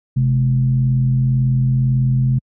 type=tone with frequency modulation; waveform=sine; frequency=130 Hz; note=C3; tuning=11 cents flat; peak=-12 dBFS; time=0.16-2.39 s; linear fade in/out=10 ms; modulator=81.9 Hz; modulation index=0.5; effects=high-pass 60 Hz 12 dB/octave